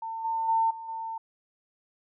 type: tone with level steps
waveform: sine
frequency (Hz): 901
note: A5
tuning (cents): +41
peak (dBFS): -32 / -26 / -21 / -37 / -32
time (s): 0.02-1.18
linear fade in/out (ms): 5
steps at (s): 0.24 / 0.48 / 0.7 / 0.88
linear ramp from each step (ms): 10
effects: none